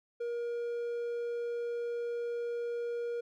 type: tone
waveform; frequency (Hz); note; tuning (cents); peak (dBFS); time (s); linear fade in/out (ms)
triangle; 473.8; A#4; +28; -31; 0.2-3.21; 10
effects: none